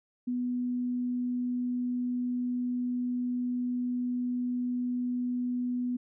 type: tone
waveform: sine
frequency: 246.9 Hz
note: B3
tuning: in tune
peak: -28 dBFS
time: 0.27-5.97 s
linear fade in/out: 10 ms
effects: none

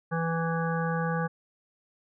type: harmonic tone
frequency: 165.3 Hz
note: E3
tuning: 5 cents sharp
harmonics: 1 / 3 / 5 / 7 / 9 / 10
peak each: -28 / -33 / -35 / -36 / -38 / -38 dBFS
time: 0.11-1.28 s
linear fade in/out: 20 ms
effects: none

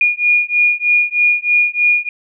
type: beating tone pair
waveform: sine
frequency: 2435 / 2438.2 Hz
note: D#7 / D#7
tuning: -38 / -36 cents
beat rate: 3.2 Hz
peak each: -14 dBFS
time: 0.01-2.09 s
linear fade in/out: 2 ms
effects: none

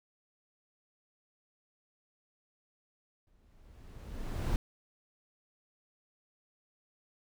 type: noise with exponential growth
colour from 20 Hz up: brown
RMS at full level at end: -29 dBFS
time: 3.27-4.56 s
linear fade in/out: 1 ms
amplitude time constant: 280 ms
effects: none

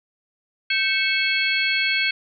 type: tone cluster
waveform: sine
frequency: 1550 / 2209 / 2627 / 3292 / 4349 Hz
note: G6 / C#7 / E7 / G#7 / C#8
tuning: -20 / -7 / -7 / -16 / -34 cents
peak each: -26 / -22 / -26 / -27 / -27 dBFS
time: 0.7-2.11 s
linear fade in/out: 5 ms
effects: none

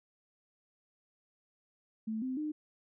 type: tone with pitch steps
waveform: sine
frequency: 220 / 258.6 / 304 Hz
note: A3 / C4 / D#4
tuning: 0 / -20 / -40 cents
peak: -33 dBFS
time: 2.07-2.52 s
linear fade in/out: 10 ms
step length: 150 ms
effects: none

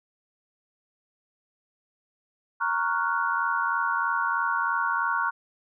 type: chord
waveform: sine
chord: Gb major seventh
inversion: first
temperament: equal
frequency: 932.3 / 1108.7 / 1396.9 / 1480 Hz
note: Bb5 / Db6 / F6 / Gb6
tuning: 0 / 0 / 0 / 0 cents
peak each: -29 / -28 / -29 / -29 dBFS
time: 2.6-5.31 s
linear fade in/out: 20 ms
effects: none

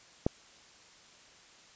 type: click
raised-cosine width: 2 ms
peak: -12 dBFS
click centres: 0.265 s
effects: white hiss -57 dBFS RMS until 1.75 s + resampled to 16000 Hz

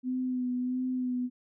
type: tone with vibrato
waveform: sine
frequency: 252.2 Hz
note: B3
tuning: 36 cents sharp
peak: -28 dBFS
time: 0.03-1.3 s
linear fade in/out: 50 ms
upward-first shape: sine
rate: 1.5 Hz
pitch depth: 25 cents each way
effects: none

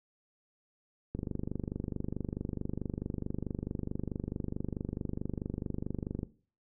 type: click train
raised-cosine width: 3 ms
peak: -22 dBFS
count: 126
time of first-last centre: 1.15-6.231 s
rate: 24.6 Hz
effects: noise-tail reverb RT60 0.4 s tail -17 dB re dry

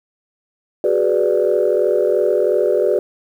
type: chord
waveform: sine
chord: G# half-diminished seventh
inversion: third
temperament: equal with one note detuned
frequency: 372.4 / 415.3 / 493.9 / 587.3 Hz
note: F#4 / G#4 / B4 / D5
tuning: +11 / 0 / 0 / 0 cents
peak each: -18 dBFS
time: 0.84-2.99 s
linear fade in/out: 2 ms
effects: tanh soft clip ceiling -5 dBFS + 8-bit

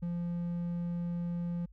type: tone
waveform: triangle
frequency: 172.9 Hz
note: F3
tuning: 17 cents flat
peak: -30 dBFS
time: 0.02-1.66 s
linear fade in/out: 10 ms
effects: added 50 Hz sine -53 dBFS peak until 1.72 s

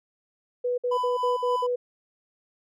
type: tone bursts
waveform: sine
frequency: 491.9 Hz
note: B4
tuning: 7 cents flat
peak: -23 dBFS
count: 6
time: 0.64-1.76 s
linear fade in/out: 10 ms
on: 140 ms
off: 56 ms
type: tone with tremolo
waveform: triangle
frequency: 999 Hz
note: B5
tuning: 20 cents sharp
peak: -22 dBFS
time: 0.91-1.67 s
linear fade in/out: 10 ms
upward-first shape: sine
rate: 3.5 Hz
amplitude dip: 45%
effects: none

